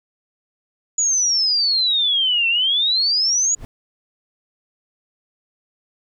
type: exponential two-way sweep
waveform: sine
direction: down then up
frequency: 6900 to 2677 to 6900 Hz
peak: -15 dBFS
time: 0.98-3.55 s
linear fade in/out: 5 ms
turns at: 2.48 s
type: noise with exponential growth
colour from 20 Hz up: brown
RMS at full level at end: -30 dBFS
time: 3.48-3.65 s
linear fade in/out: 0 ms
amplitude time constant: 36 ms
effects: none